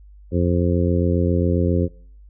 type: harmonic tone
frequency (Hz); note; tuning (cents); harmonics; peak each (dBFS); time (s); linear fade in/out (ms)
87.4; F2; +2; 1 / 2 / 3 / 4 / 5 / 6; -19 / -22 / -24 / -25 / -26 / -27; 0.31-1.89; 50
effects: noise-tail reverb RT60 0.6 s tail -25 dB re dry + added 50 Hz sine -42 dBFS peak until 2.29 s